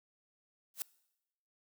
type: noise with exponential growth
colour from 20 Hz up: blue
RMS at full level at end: -32 dBFS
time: 0.74-0.82 s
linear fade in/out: 1 ms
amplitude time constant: 17 ms
effects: noise-tail reverb RT60 0.9 s tail -22 dB re dry